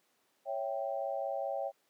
sine chord, C# diminished, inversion none, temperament equal, 554.4 / 659.3 / 784 Hz, C#5 / E5 / G5, 0 / 0 / 0 cents, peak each -36 / -38 / -38 dBFS, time 0.45-1.72 s, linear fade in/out 50 ms, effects pink hiss -73 dBFS RMS until 1.89 s + high-pass 300 Hz 12 dB/octave

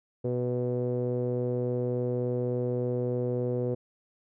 sawtooth tone with low-pass filter, 123.47 Hz, B2, in tune, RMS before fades -29 dBFS, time 0.24-3.75 s, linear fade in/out 10 ms, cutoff 460 Hz, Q 6, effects none

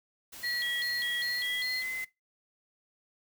white noise, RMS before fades -46 dBFS, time 0.32-2.05 s, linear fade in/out 10 ms
triangle tone with vibrato, 3729 Hz, A#7, in tune, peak -32 dBFS, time 0.42-1.84 s, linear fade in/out 50 ms, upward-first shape square, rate 2.5 Hz, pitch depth 220 cents each way
sine tone with pitch glide, 1936 to 2045 Hz, B6 to C7, -35 to -40 cents, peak -32 dBFS, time 0.43-2.05 s, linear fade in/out 10 ms, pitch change +95 cents, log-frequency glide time 1.26-1.92 s
effects noise-tail reverb RT60 0.2 s tail -20 dB re dry

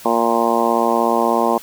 harmonic tone, 116.54 Hz, A#2, in tune, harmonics 2 / 3 / 4 / 5 / 6 / 7 / 8 / 9, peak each -22 / -22 / -22 / -22 / -22 / -22 / -22 / -22 dBFS, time 0.05-1.58 s, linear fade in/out 5 ms, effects white hiss -39 dBFS RMS until 1.62 s

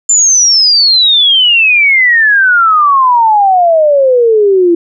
sine exponential sweep, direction down, 7260 to 335 Hz, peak -4 dBFS, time 0.09-4.75 s, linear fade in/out 5 ms, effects none

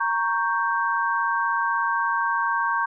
sine chord, G diminished, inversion first, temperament equal, 932.3 / 1108.7 / 1568 Hz, Bb5 / Db6 / G6, 0 / 0 / 0 cents, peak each -25 dBFS, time 0-2.86 s, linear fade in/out 10 ms, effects none

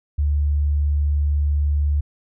sine tone, 73 Hz, D2, 10 cents flat, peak -16 dBFS, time 0.18-2.01 s, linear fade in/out 10 ms, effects none

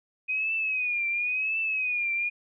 sine tone with vibrato, 2500 Hz, D#7, 8 cents sharp, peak -25 dBFS, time 0.28-2.3 s, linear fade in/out 20 ms, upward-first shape triangle, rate 0.95 Hz, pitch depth 110 cents each way, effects none

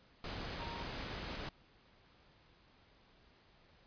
sine tone in noise, 932.3 Hz, A#5, in tune, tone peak -47 dBFS, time 0.6-0.83 s, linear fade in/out 2 ms, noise pink, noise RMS -43 dBFS, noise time 0.24-1.49 s, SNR -7 dB, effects pink hiss -66 dBFS RMS until 3.86 s + resampled to 11025 Hz

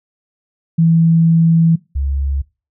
sine tone pair in turn, 164.81 / 69.11 Hz, E3 / C#2, 0 / -5 cents, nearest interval octave + minor third, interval 1505 cents, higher first, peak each -8 / -15 dBFS, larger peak first, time 0.78-1.76 / 1.95-2.42 s, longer first, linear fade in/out 10 ms, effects noise-tail reverb RT60 0.3 s tail -22 dB re dry

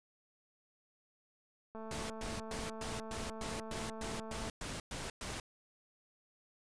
click train, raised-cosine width 1 ms, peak -34 dBFS, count 606, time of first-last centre 1.75-4.488 s, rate 221 Hz
pink noise bursts, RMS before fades -42 dBFS, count 12, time 1.91-5.4 s, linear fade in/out 2 ms, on 190 ms, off 110 ms
effects resampled to 22050 Hz

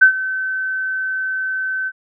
sine tone with ADSR envelope, 1531 Hz, G6, 41 cents flat, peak -3 dBFS, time 0.01-1.92 s, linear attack 15 ms, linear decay 94 ms, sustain -16 dB, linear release 49 ms, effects none

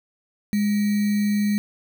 sine tone with sample-and-hold, 206.5 Hz, G#3, 10 cents flat, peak -18 dBFS, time 0.53-1.58 s, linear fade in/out 0 ms, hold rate 2100 Hz, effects none

